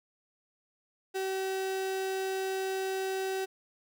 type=tone; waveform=35% pulse; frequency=382 Hz; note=G4; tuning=45 cents flat; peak=-29 dBFS; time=1.14-3.46 s; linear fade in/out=20 ms; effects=none